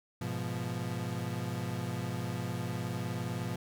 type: chord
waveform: 35% pulse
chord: F diminished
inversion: first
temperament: equal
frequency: 103.83 / 123.47 / 174.61 Hz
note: Ab2 / Cb3 / F3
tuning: 0 / 0 / 0 cents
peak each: -38 / -35 / -37 dBFS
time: 0.21-3.56 s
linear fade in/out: 5 ms
effects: none